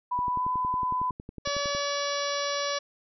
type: tone with pitch glide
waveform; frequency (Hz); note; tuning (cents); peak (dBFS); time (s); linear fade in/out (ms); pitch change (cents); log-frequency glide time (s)
sine; 987.8 to 1004.5; B5 to B5; 0 to +29; -25; 0.11-1.11; 10; +29; 0.27-0.46
type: click train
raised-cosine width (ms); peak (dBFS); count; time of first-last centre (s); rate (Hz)
3; -26; 18; 0.19-1.75; 10.9
type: harmonic tone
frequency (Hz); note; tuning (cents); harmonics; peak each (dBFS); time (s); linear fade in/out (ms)
571; D5; -49; 1 / 2 / 3 / 4 / 5 / 6 / 7 / 8 / 9 / 10; -31 / -33 / -37 / -40 / -41 / -39 / -38 / -42 / -39 / -38; 1.45-2.79; 10
effects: none